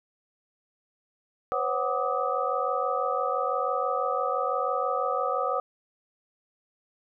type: tone cluster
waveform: sine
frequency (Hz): 503 / 549 / 745 / 1183 / 1264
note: B4 / C#5 / F#5 / D6 / D#6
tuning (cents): +32 / -17 / +12 / +12 / +27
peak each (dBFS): -31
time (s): 1.52-5.6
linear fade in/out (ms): 0
effects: none